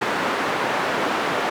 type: band-pass noise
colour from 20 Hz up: white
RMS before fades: -23 dBFS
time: 0.01-1.5 s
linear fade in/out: 10 ms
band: 230 to 1400 Hz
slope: 12 dB/octave
effects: none